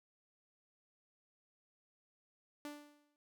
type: tone with exponential decay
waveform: sawtooth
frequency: 293.7 Hz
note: D4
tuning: in tune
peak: -38 dBFS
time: 2.65-3.16 s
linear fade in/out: 1 ms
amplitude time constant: 110 ms
effects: none